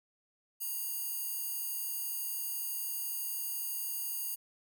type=tone with high-pass filter; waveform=square; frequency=946 Hz; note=A#5; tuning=25 cents sharp; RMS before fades=-37 dBFS; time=0.6-4.36 s; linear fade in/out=20 ms; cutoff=12000 Hz; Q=0.7; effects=none